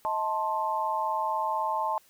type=chord; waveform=sine; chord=A diminished; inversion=second; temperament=just; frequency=633.6 / 880 / 1056 Hz; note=Eb5 / A5 / C6; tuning=+31 / 0 / +16 cents; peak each=-34 / -28 / -31 dBFS; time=0.05-1.98 s; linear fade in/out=0 ms; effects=white hiss -61 dBFS RMS until 2.09 s